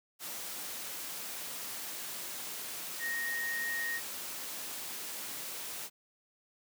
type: tone in noise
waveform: sine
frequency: 1864.7 Hz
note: A#6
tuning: in tune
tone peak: -33 dBFS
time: 2.99-4.01 s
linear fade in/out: 50 ms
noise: white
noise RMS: -41 dBFS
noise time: 0.19-5.9 s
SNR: +5 dB
effects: high-pass 150 Hz 12 dB/octave